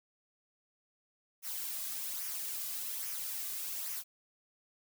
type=noise with flanger; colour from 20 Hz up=blue; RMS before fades=-39 dBFS; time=1.42-4.04 s; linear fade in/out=50 ms; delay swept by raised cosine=0.24 to 2.24 ms; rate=1.2 Hz; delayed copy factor=-0.5; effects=none